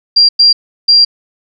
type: tone bursts at uneven times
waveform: sine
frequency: 4756 Hz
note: D8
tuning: 21 cents sharp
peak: -3 dBFS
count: 3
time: 0.16-0.29 / 0.39-0.53 / 0.88-1.05 s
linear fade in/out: 10 ms
effects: none